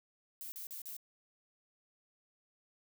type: noise bursts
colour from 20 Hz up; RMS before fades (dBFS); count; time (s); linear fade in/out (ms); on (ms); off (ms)
violet; -45; 4; 0.41-0.967; 0; 110; 39
effects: none